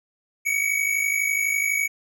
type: tone pair together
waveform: square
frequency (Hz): 2223 / 2275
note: C#7 / C#7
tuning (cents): +4 / +44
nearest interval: unison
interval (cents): 40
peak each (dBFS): -25 / -24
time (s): 0.45-1.88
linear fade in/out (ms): 20
effects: none